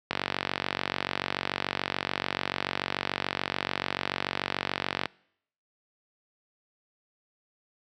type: click train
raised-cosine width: 0.3 ms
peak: -10 dBFS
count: 233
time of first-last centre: 0.11-5.057 s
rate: 46.9 Hz
effects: noise-tail reverb RT60 0.7 s tail -25 dB re dry + high-pass 100 Hz 12 dB/octave